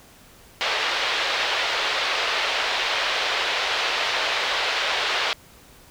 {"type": "band-pass noise", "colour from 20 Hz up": "white", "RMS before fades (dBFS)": -24, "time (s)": [0.61, 5.33], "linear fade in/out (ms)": 0, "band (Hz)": [450, 3900], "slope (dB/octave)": 24, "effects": ["pink hiss -50 dBFS RMS until 5.9 s"]}